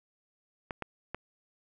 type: clicks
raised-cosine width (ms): 0.5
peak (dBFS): -20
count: 3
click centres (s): 0.708 / 0.823 / 1.146
effects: none